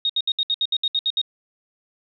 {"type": "tone bursts", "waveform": "sine", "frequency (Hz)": 3729, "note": "A#7", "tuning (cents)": 0, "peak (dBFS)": -18, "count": 11, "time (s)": [0.05, 1.215], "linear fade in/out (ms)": 2, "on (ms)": 45, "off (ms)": 67, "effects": []}